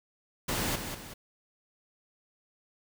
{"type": "noise with echo", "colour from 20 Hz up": "pink", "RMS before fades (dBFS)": -31, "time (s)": [0.48, 0.76], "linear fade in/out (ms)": 10, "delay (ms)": 190, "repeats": 2, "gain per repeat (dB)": -7, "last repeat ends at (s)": 1.14, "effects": []}